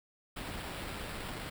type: noise with sample-and-hold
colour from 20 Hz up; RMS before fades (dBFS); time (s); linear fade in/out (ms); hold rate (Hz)
pink; -41; 0.36-1.5; 10; 6300
effects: none